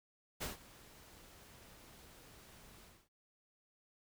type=noise with ADSR envelope; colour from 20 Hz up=pink; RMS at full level=-39 dBFS; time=0.4-3.09 s; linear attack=24 ms; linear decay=140 ms; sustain=-20 dB; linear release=260 ms; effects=none